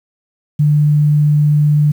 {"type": "tone", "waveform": "sine", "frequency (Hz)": 148.7, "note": "D3", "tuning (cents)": 22, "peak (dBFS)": -8, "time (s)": [0.59, 1.92], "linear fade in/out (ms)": 10, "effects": ["7-bit"]}